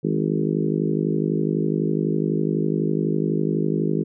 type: harmonic tone with a mistuned harmonic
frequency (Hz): 52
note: G#1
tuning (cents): +3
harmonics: 3 / 4 / 5 / 6 / 7 / 8 / 9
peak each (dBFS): -24 / -27 / -28 / -27 / -27 / -28 / -36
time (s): 0.03-4.04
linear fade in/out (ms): 20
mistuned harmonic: 3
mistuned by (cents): +45
effects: none